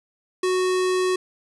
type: tone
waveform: square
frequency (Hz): 369.1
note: F#4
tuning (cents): -4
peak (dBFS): -20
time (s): 0.43-1.16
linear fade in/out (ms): 5
effects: resampled to 24000 Hz + 8-bit